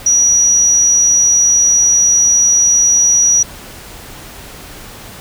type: tone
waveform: sine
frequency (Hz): 5810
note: F#8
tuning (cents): -32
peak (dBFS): -7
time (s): 0.06-3.43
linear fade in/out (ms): 5
effects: pink hiss -33 dBFS RMS until 5.2 s